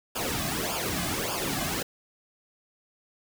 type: noise with flanger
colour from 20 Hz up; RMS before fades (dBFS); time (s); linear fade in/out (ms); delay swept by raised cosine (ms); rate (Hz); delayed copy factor
pink; -30; 0.15-1.83; 10; 0.5 to 2.2; 1.7; -0.8
effects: none